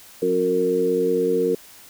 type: harmonic tone with a mistuned harmonic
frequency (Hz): 90.5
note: F#2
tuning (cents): -38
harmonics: 2 / 3 / 4 / 5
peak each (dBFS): -30 / -27 / -24 / -19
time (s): 0.22-1.55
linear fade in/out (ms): 5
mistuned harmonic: 5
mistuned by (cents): +21
effects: white hiss -46 dBFS RMS until 1.89 s